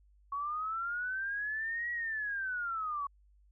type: linear two-way sweep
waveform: sine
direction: up then down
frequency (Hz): 1108.7 to 1925 to 1108.7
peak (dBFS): -33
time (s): 0.32-3.07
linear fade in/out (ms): 5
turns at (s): 1.91
effects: added 50 Hz sine -61 dBFS peak until 3.51 s